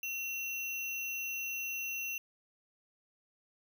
sine tone with sample-and-hold, 2729 Hz, F7, 41 cents flat, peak -35 dBFS, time 0.03-2.18 s, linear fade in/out 2 ms, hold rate 8820 Hz, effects none

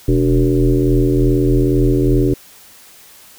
sine tone with frequency modulation, 207.7 Hz, G#3, in tune, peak -10 dBFS, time 0.08-2.34 s, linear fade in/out 5 ms, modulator 82.4 Hz, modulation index 2.5, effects white hiss -43 dBFS RMS until 3.38 s

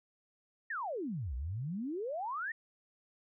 sine exponential two-way sweep, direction down then up, 1900 to 58.5 to 1900 Hz, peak -35 dBFS, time 0.7-2.52 s, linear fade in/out 5 ms, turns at 1.35 s, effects none

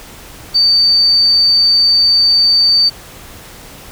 sine tone, 4588 Hz, D8, 41 cents flat, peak -7 dBFS, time 0.54-2.9 s, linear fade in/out 20 ms, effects pink hiss -35 dBFS RMS until 3.91 s

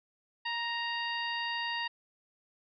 harmonic tone with a mistuned harmonic, 932.3 Hz, A#5, in tune, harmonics 1 / 2 / 3 / 4 / 5, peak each -37 / -36 / -38 / -43 / -43 dBFS, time 0.45-1.88 s, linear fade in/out 10 ms, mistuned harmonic 1, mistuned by +18 cents, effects none

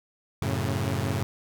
sawtooth chord, F# minor, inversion none, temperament equal with one note detuned, 92.5 / 110 / 136.13 Hz, F#2 / A2 / C#3, 0 / 0 / -31 cents, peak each -26 dBFS, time 0.42-1.23 s, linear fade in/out 0 ms, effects none

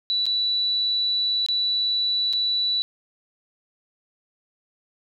sine tone with dropouts, 3951 Hz, B7, in tune, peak -20 dBFS, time 0.1-2.82 s, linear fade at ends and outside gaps 0 ms, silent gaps 0.256-0.265 / 1.463-1.486 / 2.328-2.334 s, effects none

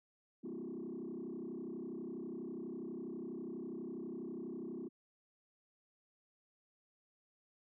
sine tone with frequency modulation, 293.7 Hz, D4, in tune, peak -40 dBFS, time 0.43-4.89 s, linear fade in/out 20 ms, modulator 32.2 Hz, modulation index 2.8, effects tanh soft clip ceiling -38 dBFS

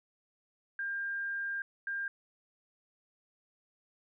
sine tone bursts at uneven times, 1600 Hz, G6, 35 cents sharp, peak -33 dBFS, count 2, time 0.79-1.62 / 1.87-2.08 s, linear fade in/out 2 ms, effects none

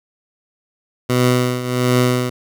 15% pulse tone with tremolo, 124.8 Hz, B2, 19 cents sharp, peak -5 dBFS, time 1.09-2.3 s, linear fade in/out 10 ms, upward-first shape triangle, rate 1.4 Hz, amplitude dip 75%, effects none

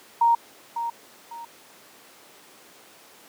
sine tone with echo, 932.3 Hz, A#5, in tune, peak -15 dBFS, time 0.21-0.35 s, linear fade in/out 5 ms, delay 550 ms, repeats 2, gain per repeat -10 dB, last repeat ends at 1.45 s, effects pink hiss -50 dBFS RMS until 3.28 s + high-pass 300 Hz 12 dB/octave

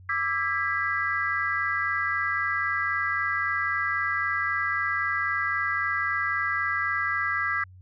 sine chord, E dominant seventh, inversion third, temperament equal with one note detuned, 1174.7 / 1318.5 / 1631.7 / 1975.5 Hz, D6 / E6 / G#6 / B6, 0 / 0 / -31 / 0 cents, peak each -31 / -31 / -28 / -28 dBFS, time 0.09-7.64 s, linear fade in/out 5 ms, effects tanh soft clip ceiling -13 dBFS + added 92 Hz sine -46 dBFS peak until 7.81 s

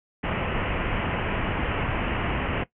pink low-pass noise, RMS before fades -27 dBFS, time 0.23-2.64 s, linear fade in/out 10 ms, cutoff 3000 Hz, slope 96 dB/octave, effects noise-tail reverb RT60 0.1 s tail -17 dB re dry

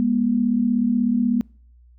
sine tone pair together, 205.6 / 242 Hz, G#3 / B3, -17 / -35 cents, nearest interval minor third, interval 282 cents, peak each -22 / -18 dBFS, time 0-1.41 s, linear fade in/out 0 ms, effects noise-tail reverb RT60 0.5 s tail -26 dB re dry + added 60 Hz sine -48 dBFS peak until 1.98 s

